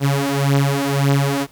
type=beating tone pair; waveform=sawtooth; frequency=138.59 / 140.39 Hz; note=C#3 / C#3; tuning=0 / +22 cents; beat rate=1.8 Hz; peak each=-14 dBFS; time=0-1.47 s; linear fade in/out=50 ms; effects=pink hiss -50 dBFS RMS until 1.51 s